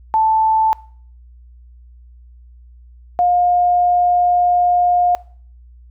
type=tone pair in turn; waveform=sine; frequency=880 / 711.1 Hz; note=A5 / F5; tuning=0 / +31 cents; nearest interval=major third; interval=369 cents; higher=first; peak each=-11 dBFS; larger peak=neither; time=0.14-0.73 / 3.19-5.15 s; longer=second; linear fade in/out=0 ms; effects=noise-tail reverb RT60 0.5 s tail -22 dB re dry + added 60 Hz sine -40 dBFS peak until 5.9 s